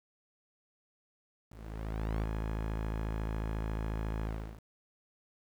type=tone with ADSR envelope; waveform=sawtooth; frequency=54.1 Hz; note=A1; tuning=29 cents flat; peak=-26 dBFS; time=1.47-4.62 s; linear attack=760 ms; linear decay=13 ms; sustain=-3 dB; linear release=360 ms; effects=low-pass 2000 Hz 12 dB/octave + 9-bit